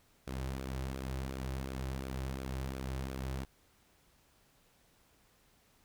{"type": "tone with flanger", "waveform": "sawtooth", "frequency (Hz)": 65.9, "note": "C2", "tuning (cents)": 13, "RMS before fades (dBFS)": -39, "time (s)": [0.27, 3.45], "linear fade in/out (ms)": 5, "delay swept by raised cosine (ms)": [1, 4.4], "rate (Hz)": 2.8, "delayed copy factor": -0.5, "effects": ["pink hiss -68 dBFS RMS until 5.84 s"]}